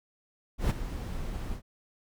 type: noise with ADSR envelope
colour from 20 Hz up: brown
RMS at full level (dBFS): -23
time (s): 0.58-1.62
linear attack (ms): 120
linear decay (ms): 20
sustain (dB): -12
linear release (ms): 88
effects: none